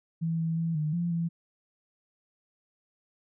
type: tone with pitch steps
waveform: sine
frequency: 164.3 / 163.3 / 165.3 / 152.6 / 172.2 / 167.7 Hz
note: E3 / E3 / E3 / D#3 / F3 / E3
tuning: -5 / -16 / +5 / -33 / -24 / +30 cents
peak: -26 dBFS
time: 0.21-1.29 s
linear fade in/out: 20 ms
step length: 180 ms
effects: none